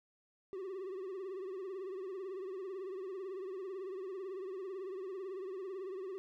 triangle tone with vibrato, 379.4 Hz, F#4, 43 cents sharp, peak -38 dBFS, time 0.53-6.18 s, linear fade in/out 0 ms, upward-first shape triangle, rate 18 Hz, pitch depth 110 cents each way, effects none

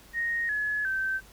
sine tone with pitch steps, 1864.7 / 1700.1 / 1550 Hz, A#6 / G#6 / G6, 0 / +40 / -20 cents, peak -26 dBFS, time 0.13-1.21 s, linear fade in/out 50 ms, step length 360 ms, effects added 50 Hz sine -55 dBFS peak until 1.32 s + pink hiss -54 dBFS RMS until 1.32 s

